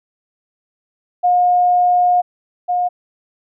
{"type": "tone pair in turn", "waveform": "sine", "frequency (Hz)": [716, 716], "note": ["F5", "F5"], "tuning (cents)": [43, 43], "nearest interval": "unison", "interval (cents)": 0, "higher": "neither", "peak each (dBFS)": [-10, -14], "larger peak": "first", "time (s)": [[1.23, 2.22], [2.68, 2.89]], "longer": "first", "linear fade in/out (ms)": 20, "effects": []}